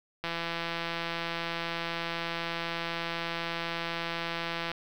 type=click train; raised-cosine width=0.3 ms; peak=-17 dBFS; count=753; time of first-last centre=0.24-4.716 s; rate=168 Hz; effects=8-bit